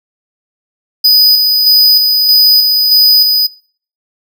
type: tone with tremolo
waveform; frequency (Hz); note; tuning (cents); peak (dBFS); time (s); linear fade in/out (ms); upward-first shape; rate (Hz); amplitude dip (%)
square; 4978; D#8; 0; -4; 1.04-3.47; 10; square; 1.6; 35
effects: noise-tail reverb RT60 0.5 s tail -23 dB re dry